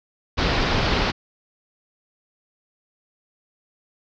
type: low-pass noise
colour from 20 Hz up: pink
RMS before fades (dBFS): -21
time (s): 0.37-1.12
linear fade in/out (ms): 20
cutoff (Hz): 5100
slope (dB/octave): 48
effects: none